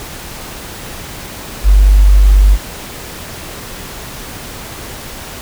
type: tone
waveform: sine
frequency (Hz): 49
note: G1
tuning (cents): 0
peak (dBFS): -3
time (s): 1.63-2.58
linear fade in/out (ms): 50
effects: pink hiss -28 dBFS RMS until 5.41 s